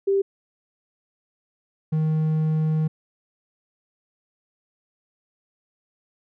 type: tone pair in turn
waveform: sine / triangle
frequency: 393.4 / 156.62 Hz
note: G4 / D#3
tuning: +6 / +12 cents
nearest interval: octave + major third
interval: 1594 cents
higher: first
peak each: -17 dBFS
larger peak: neither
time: 0.07-0.22 / 1.92-2.88 s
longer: second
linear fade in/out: 10 ms
effects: none